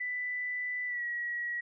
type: tone with pitch glide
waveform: sine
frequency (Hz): 1987 to 1914.9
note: B6 to A#6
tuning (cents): +10 to +46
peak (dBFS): -32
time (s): 0-1.61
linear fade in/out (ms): 10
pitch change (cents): -64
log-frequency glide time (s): 0.86-1.04
effects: none